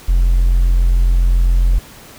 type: tone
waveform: triangle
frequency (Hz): 43.65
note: F1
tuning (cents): 0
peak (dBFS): -6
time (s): 0.08-1.79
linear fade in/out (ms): 10
effects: tanh soft clip ceiling -4 dBFS + pink hiss -39 dBFS RMS until 2.18 s